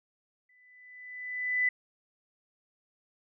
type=tone with exponential growth; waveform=sine; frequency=1996 Hz; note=B6; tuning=18 cents sharp; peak=-22 dBFS; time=0.49-1.69 s; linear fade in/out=5 ms; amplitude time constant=260 ms; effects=none